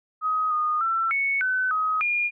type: tone with pitch steps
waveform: sine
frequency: 1260 / 1230 / 1341 / 2214 / 1513 / 1264 / 2421 Hz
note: D#6 / D#6 / E6 / C#7 / F#6 / D#6 / D#7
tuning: +21 / -20 / +29 / -3 / +38 / +27 / -48 cents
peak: -21 dBFS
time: 0.21-2.31 s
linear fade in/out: 50 ms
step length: 300 ms
effects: none